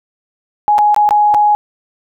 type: tone with dropouts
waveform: sine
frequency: 835 Hz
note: G#5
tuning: 9 cents sharp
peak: -7 dBFS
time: 0.68-1.55 s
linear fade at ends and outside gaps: 0 ms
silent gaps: 0.782-0.788 / 0.945-0.963 / 1.09-1.108 / 1.341-1.346 s
effects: none